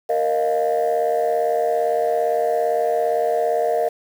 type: chord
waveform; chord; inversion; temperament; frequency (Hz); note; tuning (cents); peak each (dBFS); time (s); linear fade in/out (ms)
sine; Bb suspended fourth; none; just; 466.2 / 621.6 / 699.2; Bb4 / Eb5 / F5; 0 / -2 / +2; -20; 0.09-3.89; 10
effects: tanh soft clip ceiling -12 dBFS + 7-bit